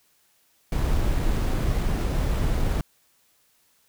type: noise with sample-and-hold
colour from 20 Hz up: brown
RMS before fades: -23 dBFS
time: 0.72-2.81 s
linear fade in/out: 2 ms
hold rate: 11025 Hz
effects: white hiss -64 dBFS RMS until 3.88 s